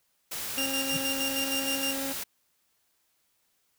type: noise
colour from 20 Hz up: white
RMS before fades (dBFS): -35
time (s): 0.31-2.24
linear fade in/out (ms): 10
type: tone with pitch glide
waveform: 25% pulse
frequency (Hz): 270 to 271.6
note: C#4 to C#4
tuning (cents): -45 to -35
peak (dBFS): -29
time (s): 0.57-2.13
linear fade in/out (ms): 10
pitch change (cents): +10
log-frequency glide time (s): 0.8-1.9
type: tone with tremolo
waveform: sawtooth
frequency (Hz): 2794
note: F7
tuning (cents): 0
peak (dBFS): -25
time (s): 0.58-1.93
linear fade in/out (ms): 0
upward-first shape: square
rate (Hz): 6.4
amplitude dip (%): 60
type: tone with exponential growth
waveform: triangle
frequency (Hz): 163.6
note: E3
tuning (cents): -13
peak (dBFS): -27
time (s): 0.88-0.97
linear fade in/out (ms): 5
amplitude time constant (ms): 18
effects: white hiss -72 dBFS RMS until 3.78 s